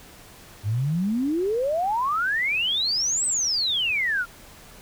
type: exponential two-way sweep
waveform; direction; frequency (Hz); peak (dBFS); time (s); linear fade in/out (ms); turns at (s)
sine; up then down; 96.5 to 8230 to 1350; -21; 0.63-4.26; 50; 3.26
effects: pink hiss -47 dBFS RMS until 4.81 s